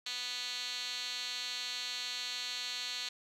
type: tone with band-pass filter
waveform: 5% pulse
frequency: 246.9 Hz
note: B3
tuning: in tune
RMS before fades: -39 dBFS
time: 0.06-3.09 s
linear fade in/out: 5 ms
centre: 4400 Hz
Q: 8.9
effects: none